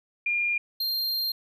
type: tone pair in turn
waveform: sine / square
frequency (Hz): 2409 / 4190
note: D7 / C8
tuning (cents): +43 / +2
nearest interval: minor seventh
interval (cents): 959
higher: second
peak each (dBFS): -23 / -26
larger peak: first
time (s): 0.26-0.58 / 0.8-1.32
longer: second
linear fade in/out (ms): 5
effects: none